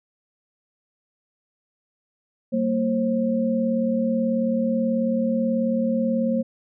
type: tone cluster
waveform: sine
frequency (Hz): 191.7 / 230.1 / 533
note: G3 / A#3 / C5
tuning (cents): -38 / -22 / +32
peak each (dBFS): -29 / -21 / -25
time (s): 2.52-6.43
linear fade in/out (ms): 20
effects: none